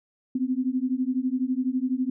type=beating tone pair; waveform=sine; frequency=250.9 / 262.9 Hz; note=B3 / C4; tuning=+28 / +8 cents; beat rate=12 Hz; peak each=-26 dBFS; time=0.35-2.1 s; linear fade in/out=5 ms; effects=none